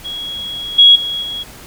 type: tone with level steps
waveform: sine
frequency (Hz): 3322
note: G#7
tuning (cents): 0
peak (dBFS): -22 / -3 / -18 / -21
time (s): 0.04-1.44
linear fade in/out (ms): 20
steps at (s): 0.78 / 0.95 / 1.22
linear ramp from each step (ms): 10
effects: pink hiss -37 dBFS RMS until 1.66 s